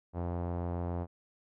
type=tone with low-pass filter; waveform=sawtooth; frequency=87 Hz; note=F2; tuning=6 cents flat; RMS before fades=-35 dBFS; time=0.13-1.07 s; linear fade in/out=50 ms; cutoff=800 Hz; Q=1.6; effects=none